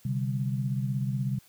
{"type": "chord", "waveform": "sine", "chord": "C suspended second", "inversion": "none", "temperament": "just", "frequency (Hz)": [130.81, 147.16, 196.22], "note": ["C3", "D3", "G3"], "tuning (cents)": [0, 4, 2], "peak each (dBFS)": [-28, -34, -33], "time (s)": [0.05, 1.39], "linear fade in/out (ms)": 5, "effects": ["white hiss -59 dBFS RMS until 1.48 s"]}